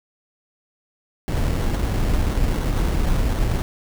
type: noise with sample-and-hold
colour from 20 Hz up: brown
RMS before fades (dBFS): -20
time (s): 1.28-3.62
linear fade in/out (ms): 0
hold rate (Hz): 2450
effects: none